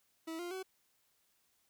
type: tone with pitch steps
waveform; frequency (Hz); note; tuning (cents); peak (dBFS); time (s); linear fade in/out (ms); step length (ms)
40% pulse; 324.5 / 349.8 / 377.1; E4 / F4 / F#4; -27 / +3 / +33; -39; 0.27-0.63; 10; 120
effects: white hiss -75 dBFS RMS until 1.69 s